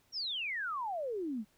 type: exponential sweep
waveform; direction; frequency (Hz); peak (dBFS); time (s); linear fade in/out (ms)
sine; down; 5740 to 199.7; -34; 0.12-1.45; 50
effects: pink hiss -70 dBFS RMS until 1.57 s